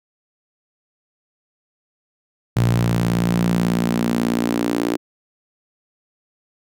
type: tone with high-pass filter sweep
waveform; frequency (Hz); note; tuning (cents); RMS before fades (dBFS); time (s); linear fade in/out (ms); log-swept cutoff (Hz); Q
sawtooth; 58.27; A#1; 0; -19; 2.56-4.97; 5; 120 to 310; 3.6
effects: none